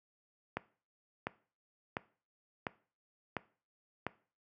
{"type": "click train", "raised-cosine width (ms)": 0.5, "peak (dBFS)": -19, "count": 6, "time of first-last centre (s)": [0.57, 4.067], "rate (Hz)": 1.43, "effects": ["noise-tail reverb RT60 0.4 s tail -19 dB re dry", "high-pass 100 Hz 12 dB/octave"]}